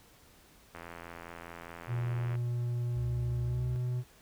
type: click train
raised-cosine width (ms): 0.5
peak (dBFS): -29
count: 137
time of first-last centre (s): 0.75-2.354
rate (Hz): 84.8
type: tone with pitch glide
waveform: triangle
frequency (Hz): 120.5 to 124.03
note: B2 to B2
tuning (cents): -42 to +8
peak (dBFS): -28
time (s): 1.87-4.04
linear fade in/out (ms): 50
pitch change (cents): +50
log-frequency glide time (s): 3.46-3.61
type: tone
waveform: triangle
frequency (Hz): 66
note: C2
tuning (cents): +16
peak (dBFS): -36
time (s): 2.96-3.76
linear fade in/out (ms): 0
effects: pink hiss -60 dBFS RMS until 4.21 s